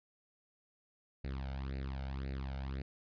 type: tone with flanger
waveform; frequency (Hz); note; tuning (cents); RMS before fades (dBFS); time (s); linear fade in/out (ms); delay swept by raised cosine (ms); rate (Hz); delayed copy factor
sawtooth; 67; C2; +42; -40; 1.24-2.82; 5; 0.45 to 1.38; 1.9; +0.8
effects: resampled to 11025 Hz